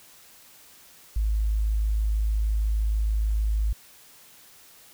sine tone, 53.2 Hz, G#1, 42 cents sharp, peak -21 dBFS, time 1.16-3.73 s, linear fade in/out 5 ms, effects white hiss -52 dBFS RMS until 4.93 s

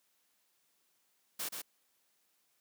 white noise with echo, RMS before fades -38 dBFS, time 1.39-1.49 s, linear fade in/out 10 ms, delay 130 ms, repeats 1, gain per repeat -4 dB, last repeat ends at 1.62 s, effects white hiss -75 dBFS RMS until 2.6 s + high-pass 150 Hz 12 dB/octave

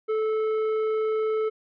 sine tone with tanh clipping, 436.1 Hz, A4, 15 cents flat, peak -24 dBFS, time 0.08-1.5 s, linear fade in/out 20 ms, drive 9 dB, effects none

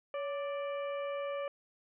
harmonic tone with a mistuned harmonic, 587.3 Hz, D5, in tune, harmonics 1 / 2 / 3 / 4 / 5, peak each -35 / -43 / -51 / -49 / -54 dBFS, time 0.14-1.48 s, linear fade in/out 2 ms, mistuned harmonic 1, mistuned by -72 cents, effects none

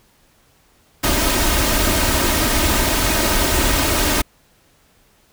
pink noise with comb filter, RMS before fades -17 dBFS, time 1.03-4.22 s, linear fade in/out 10 ms, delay 3.2 ms, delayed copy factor +0.55, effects pink hiss -56 dBFS RMS until 5.32 s

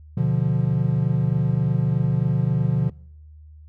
triangle chord, B diminished, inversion none, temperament equal, 123.47 / 146.83 / 174.61 Hz, B2 / D3 / F3, 0 / 0 / 0 cents, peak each -20 / -20 / -22 dBFS, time 0.17-2.9 s, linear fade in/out 5 ms, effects noise-tail reverb RT60 0.8 s tail -25 dB re dry + added 76 Hz sine -42 dBFS peak until 3.68 s

